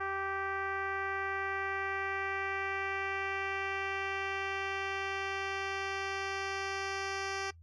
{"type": "tone with low-pass filter sweep", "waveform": "10% pulse", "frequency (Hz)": 390, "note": "G4", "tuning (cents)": -9, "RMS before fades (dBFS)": -36, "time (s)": [0, 7.51], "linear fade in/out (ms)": 10, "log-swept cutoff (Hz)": [1500, 5000], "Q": 1.7, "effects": ["noise-tail reverb RT60 0.1 s tail -20 dB re dry", "added 83 Hz sine -53 dBFS peak until 7.62 s"]}